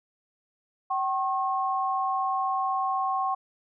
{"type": "tone pair together", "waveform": "sine", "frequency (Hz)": [766, 1082], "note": ["G5", "C#6"], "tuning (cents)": [-40, -42], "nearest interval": "tritone", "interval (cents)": 598, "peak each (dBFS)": -27, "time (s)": [0.9, 3.35], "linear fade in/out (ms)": 10, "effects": []}